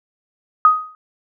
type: tone with exponential decay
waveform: sine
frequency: 1251 Hz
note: D#6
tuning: 9 cents sharp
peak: -4 dBFS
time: 0.65-0.95 s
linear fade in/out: 1 ms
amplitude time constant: 64 ms
effects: none